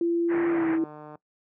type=tone with pitch glide; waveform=sine; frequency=340 to 324.8 Hz; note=F4 to E4; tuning=-46 to -26 cents; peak=-21 dBFS; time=0.01-0.84 s; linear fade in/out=2 ms; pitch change=-80 cents; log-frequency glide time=0.49-0.69 s
type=low-pass noise; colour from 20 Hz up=white; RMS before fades=-35 dBFS; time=0.28-0.79 s; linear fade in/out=50 ms; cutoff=2100 Hz; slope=48 dB/octave
type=click train; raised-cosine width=1 ms; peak=-29 dBFS; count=124; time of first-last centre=0.34-1.155 s; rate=151 Hz
effects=noise-tail reverb RT60 0.1 s tail -20 dB re dry + high-pass 150 Hz 12 dB/octave